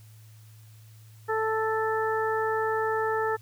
harmonic tone, 440 Hz, A4, in tune, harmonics 1 / 2 / 3 / 4, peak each -27 / -30 / -32 / -33 dBFS, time 1.28-3.37 s, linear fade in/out 20 ms, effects added 109 Hz sine -48 dBFS peak until 3.41 s + white hiss -60 dBFS RMS until 3.41 s

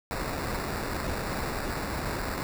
pink noise with sample-and-hold, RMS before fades -32 dBFS, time 0.11-2.43 s, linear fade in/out 0 ms, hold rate 3150 Hz, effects none

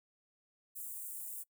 white high-pass noise, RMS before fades -44 dBFS, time 0.75-1.44 s, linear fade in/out 20 ms, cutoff 7800 Hz, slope 48 dB/octave, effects noise-tail reverb RT60 0.1 s tail -23 dB re dry

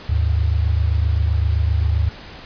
sine tone pair together, 74.9 / 102.58 Hz, D2 / G#2, +35 / -21 cents, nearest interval perfect fourth, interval 544 cents, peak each -16 / -20 dBFS, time 0.09-2.09 s, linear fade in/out 5 ms, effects pink hiss -38 dBFS RMS until 2.45 s + resampled to 11025 Hz

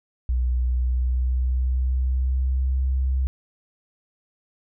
sine tone with pitch glide, 61.74 to 65.41 Hz, B1 to C2, 0 to 0 cents, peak -19 dBFS, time 0.29-3.27 s, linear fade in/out 0 ms, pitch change +100 cents, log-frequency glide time 0.61-2.8 s, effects none

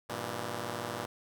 5% pulse chord, E diminished, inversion first, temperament just, 98.89 / 118.67 / 164.81 Hz, G2 / Bb2 / E3, +16 / +31 / 0 cents, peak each -30 / -27 / -32 dBFS, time 0.09-1.06 s, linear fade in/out 10 ms, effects none

